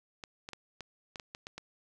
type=clicks; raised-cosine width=0.2 ms; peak=-25 dBFS; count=9; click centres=0.238 / 0.489 / 0.533 / 0.807 / 1.158 / 1.198 / 1.349 / 1.469 / 1.58 s; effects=none